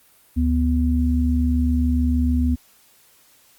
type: tone pair together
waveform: sine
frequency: 73.42 / 247 Hz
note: D2 / B3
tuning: 0 / 0 cents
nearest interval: octave + major sixth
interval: 2100 cents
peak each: -18 / -20 dBFS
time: 0.36-2.56 s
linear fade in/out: 20 ms
effects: white hiss -55 dBFS RMS until 3.58 s + Opus 32 kbps